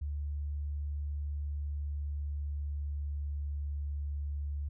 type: tone with pitch glide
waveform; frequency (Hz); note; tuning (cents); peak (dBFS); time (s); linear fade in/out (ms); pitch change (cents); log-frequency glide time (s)
sine; 72.8 to 72.21; D2 to D2; -15 to -29; -33; 0.01-4.69; 10; -14; 1.2-3.74
effects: none